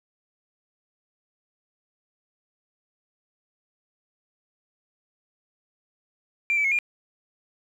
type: tone with pitch steps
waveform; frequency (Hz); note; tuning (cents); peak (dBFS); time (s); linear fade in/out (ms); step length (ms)
sine; 2362 / 2306 / 2174 / 2409; D7 / D7 / C#7 / D7; +9 / -32 / -34 / +43; -19; 6.5-6.788; 0; 72
effects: tanh soft clip ceiling -15 dBFS + 9-bit